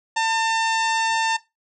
harmonic tone, 899 Hz, A5, 37 cents sharp, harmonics 1 / 2 / 3 / 4 / 5 / 6 / 7 / 8 / 9, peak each -20 / -26 / -30 / -32 / -34 / -36 / -37 / -38 / -39 dBFS, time 0.16-1.37 s, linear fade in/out 10 ms, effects noise-tail reverb RT60 0.2 s tail -17 dB re dry

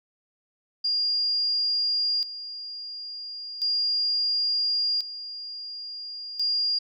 sine tone with tremolo, 4819 Hz, D8, 44 cents sharp, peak -22 dBFS, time 0.84-6.79 s, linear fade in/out 10 ms, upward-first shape square, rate 0.36 Hz, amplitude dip 75%, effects none

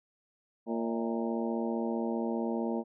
harmonic tone with a mistuned harmonic, 115.3 Hz, A#2, 19 cents flat, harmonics 2 / 3 / 4 / 5 / 6 / 7 / 8, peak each -32 / -36 / -38 / -40 / -42 / -43 / -44 dBFS, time 0.66-2.84 s, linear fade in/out 50 ms, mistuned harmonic 6, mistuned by -89 cents, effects none

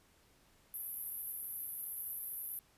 white band-pass noise, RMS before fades -43 dBFS, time 0.74-2.59 s, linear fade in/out 0 ms, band 11000 to 13000 Hz, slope 96 dB/octave, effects pink hiss -68 dBFS RMS until 2.77 s + resampled to 32000 Hz

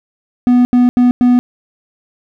triangle tone bursts at uneven times, 246.3 Hz, B3, 5 cents flat, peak -4 dBFS, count 4, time 0.47-0.65 / 0.73-0.89 / 0.97-1.11 / 1.21-1.39 s, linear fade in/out 0 ms, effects none

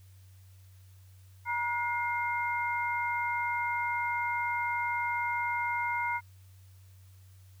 sine tone cluster, 951 / 1444 / 2114 Hz, A#5 / F#6 / C7, +34 / -43 / +17 cents, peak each -31 / -37 / -33 dBFS, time 1.45-6.21 s, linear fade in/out 50 ms, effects added 94 Hz sine -52 dBFS peak until 7.6 s + white hiss -66 dBFS RMS until 7.6 s

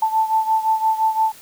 sine beating tone pair, 880 / 885.8 Hz, A5 / A5, 0 / +11 cents, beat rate 5.8 Hz, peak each -17 / -21 dBFS, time 0.02-1.32 s, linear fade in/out 5 ms, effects white hiss -44 dBFS RMS until 1.41 s

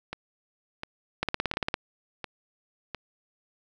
two click trains, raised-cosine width 0.3 ms, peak -10 / -18 dBFS, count 10 / 5, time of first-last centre 1.23-1.741 / 0.13-2.947 s, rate 17.6 / 1.42 Hz, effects none

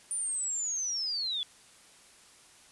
sine linear sweep, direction down, 9397 to 3370 Hz, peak -30 dBFS, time 0.11-1.43 s, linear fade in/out 0 ms, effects white hiss -57 dBFS RMS until 2.71 s + resampled to 24000 Hz

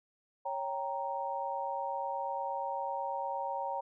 sine chord, G diminished, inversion second, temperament equal, 554.4 / 784 / 932.3 Hz, Db5 / G5 / Bb5, 0 / 0 / 0 cents, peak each -39 / -38 / -36 dBFS, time 0.45-3.81 s, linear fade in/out 10 ms, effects none

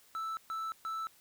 triangle tone bursts, 1318.5 Hz, E6, in tune, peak -33 dBFS, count 3, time 0.15-1.07 s, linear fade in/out 0 ms, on 220 ms, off 130 ms, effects white hiss -63 dBFS RMS until 1.2 s

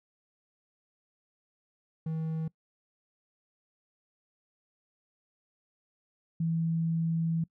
triangle / sine tone pair in turn, 160 / 164.31 Hz, D#3 / E3, +49 / -5 cents, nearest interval unison, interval 46 cents, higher second, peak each -28 / -26 dBFS, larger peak second, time 2.06-2.48 / 6.4-7.44 s, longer second, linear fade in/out 5 ms, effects noise-tail reverb RT60 0.1 s tail -23 dB re dry

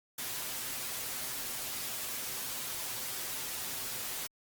white noise with comb filter, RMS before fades -38 dBFS, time 0.18-4.27 s, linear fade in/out 5 ms, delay 7.9 ms, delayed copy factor +0.6, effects Opus 48 kbps

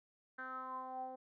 10% pulse tone with low-pass filter sweep, 258.8 Hz, C4, 19 cents flat, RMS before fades -45 dBFS, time 0.38-1.16 s, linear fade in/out 10 ms, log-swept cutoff 1600 to 650 Hz, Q 8.2, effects none

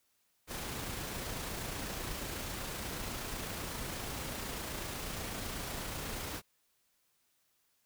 pink noise with amplitude modulation, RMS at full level -39 dBFS, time 0.47-6.42 s, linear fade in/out 50 ms, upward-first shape sine, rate 28.1 Hz, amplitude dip 25%, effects white hiss -75 dBFS RMS until 7.85 s

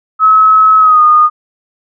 sine tone with pitch glide, 1287 to 1227.5 Hz, E6 to D#6, -42 to -24 cents, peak -3 dBFS, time 0.19-1.3 s, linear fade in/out 50 ms, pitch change -82 cents, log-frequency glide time 0.79-1.02 s, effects none

